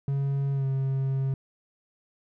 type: tone with pitch glide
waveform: triangle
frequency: 138.59 to 134.57 Hz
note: C#3 to C3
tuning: 0 to +49 cents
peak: -22 dBFS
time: 0.08-1.34 s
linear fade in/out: 2 ms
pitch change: -51 cents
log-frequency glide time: 0.53-0.66 s
effects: none